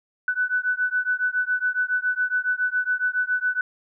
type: beating tone pair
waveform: sine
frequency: 1491 / 1498.2 Hz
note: F#6 / F#6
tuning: +13 / +21 cents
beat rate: 7.2 Hz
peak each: -24 dBFS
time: 0.28-3.61 s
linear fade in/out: 2 ms
effects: none